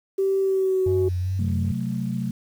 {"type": "tone with pitch glide", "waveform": "sine", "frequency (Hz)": [387.7, 372.1], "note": ["G4", "F#4"], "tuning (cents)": [-19, 10], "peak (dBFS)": -18, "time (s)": [0.18, 1.09], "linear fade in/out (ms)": 10, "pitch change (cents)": -71, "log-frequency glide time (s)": [0.4, 0.91]}
{"type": "tone with vibrato", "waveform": "sine", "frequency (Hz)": 92.5, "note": "F#2", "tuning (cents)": 0, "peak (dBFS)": -22, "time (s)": [0.86, 1.72], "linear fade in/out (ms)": 5, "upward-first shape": "sine", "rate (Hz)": 2.5, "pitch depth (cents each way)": 46}
{"type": "chord", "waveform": "sine", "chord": "F# diminished", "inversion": "second", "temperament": "equal", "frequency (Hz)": [130.81, 185, 220], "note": ["C3", "F#3", "A3"], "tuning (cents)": [0, 0, 0], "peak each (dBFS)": -28, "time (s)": [1.39, 2.31], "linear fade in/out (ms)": 5}
{"effects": ["tanh soft clip ceiling -12 dBFS", "8-bit"]}